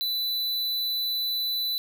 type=tone; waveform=square; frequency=3988 Hz; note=B7; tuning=16 cents sharp; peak=-26 dBFS; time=0.01-1.78 s; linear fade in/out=0 ms; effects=none